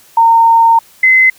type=tone pair in turn; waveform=sine; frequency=916 / 2049 Hz; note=A#5 / C7; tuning=-31 / -37 cents; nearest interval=octave + major second; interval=1394 cents; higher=second; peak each=-4 dBFS; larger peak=neither; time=0.17-0.79 / 1.03-1.3 s; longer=first; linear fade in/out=5 ms; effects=white hiss -44 dBFS RMS until 1.38 s